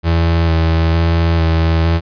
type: tone with vibrato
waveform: 35% pulse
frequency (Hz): 82.41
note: E2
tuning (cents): 0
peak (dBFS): -9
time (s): 0.03-2.01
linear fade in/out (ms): 50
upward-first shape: square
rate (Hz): 1.1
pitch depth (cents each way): 17
effects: resampled to 11025 Hz